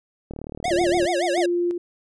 click train, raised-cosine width 2 ms, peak -20 dBFS, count 29, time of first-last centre 0.31-1.053 s, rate 37.7 Hz
square tone with vibrato, 633 Hz, D#5, 30 cents sharp, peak -22 dBFS, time 0.64-1.46 s, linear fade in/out 5 ms, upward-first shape sine, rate 7 Hz, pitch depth 280 cents each way
sine tone with tremolo, 349.2 Hz, F4, in tune, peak -19 dBFS, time 0.71-1.78 s, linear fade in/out 5 ms, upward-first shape square, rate 1.5 Hz, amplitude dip 45%
effects resampled to 22050 Hz

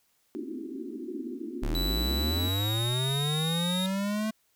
pink band-pass noise, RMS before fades -37 dBFS, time 0.35-2.48 s, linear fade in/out 0 ms, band 230 to 380 Hz, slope 96 dB/octave
square linear sweep, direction up, 32.7 to 220 Hz, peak -28 dBFS, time 1.62-4.31 s, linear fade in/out 10 ms
45% pulse tone with pitch glide, 3951 to 3729 Hz, B7 to A#7, 0 to 0 cents, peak -30 dBFS, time 1.75-3.86 s, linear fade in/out 0 ms, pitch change -100 cents, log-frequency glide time 2.36-2.8 s
effects white hiss -70 dBFS RMS until 4.55 s

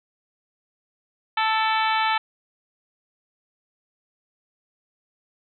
harmonic tone with a mistuned harmonic, 440 Hz, A4, in tune, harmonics 2 / 3 / 4 / 5 / 6 / 7 / 8 / 9, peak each -22 / -26 / -28 / -30 / -32 / -33 / -34 / -35 dBFS, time 1.37-2.18 s, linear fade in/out 5 ms, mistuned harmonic 5, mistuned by +44 cents, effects none

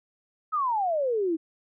sine exponential sweep, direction down, 1304 to 310.8 Hz, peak -23 dBFS, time 0.52-1.37 s, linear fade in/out 20 ms, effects none

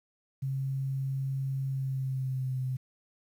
sine tone with pitch glide, 134.9 to 129.33 Hz, C#3 to C3, -47 to -20 cents, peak -29 dBFS, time 0.42-2.77 s, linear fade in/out 10 ms, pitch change -73 cents, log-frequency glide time 1.66-2.62 s, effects 10-bit

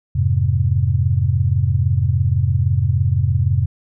sine chord, F minor, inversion none, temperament just, 87.31 / 104.77 / 130.96 Hz, F2 / Ab2 / C3, 0 / +16 / +2 cents, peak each -18 dBFS, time 0.15-3.66 s, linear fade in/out 10 ms, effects none

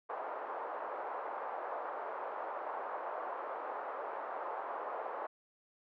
white band-pass noise, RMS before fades -41 dBFS, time 0.09-5.27 s, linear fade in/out 10 ms, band 480 to 1100 Hz, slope 24 dB/octave, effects none

